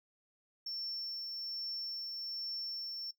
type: tone with tremolo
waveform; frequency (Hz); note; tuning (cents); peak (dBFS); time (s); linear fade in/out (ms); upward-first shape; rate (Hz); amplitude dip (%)
triangle; 5420; E8; +47; -34; 0.66-3.11; 5; triangle; 1.2; 35
effects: noise-tail reverb RT60 0.1 s tail -20 dB re dry + tanh soft clip ceiling -34 dBFS